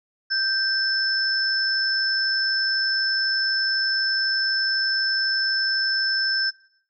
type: tone pair together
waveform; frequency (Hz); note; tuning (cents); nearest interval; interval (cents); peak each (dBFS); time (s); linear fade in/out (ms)
sine; 1568 / 5274; G6 / E8; 0 / 0; octave + major sixth; 2100; -23; 0.3-6.51; 20
effects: noise-tail reverb RT60 0.6 s tail -20 dB re dry